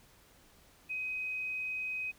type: tone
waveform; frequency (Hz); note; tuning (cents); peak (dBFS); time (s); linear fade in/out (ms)
sine; 2519; D#7; +21; -34; 0.89-2.12; 20
effects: pink hiss -62 dBFS RMS until 2.18 s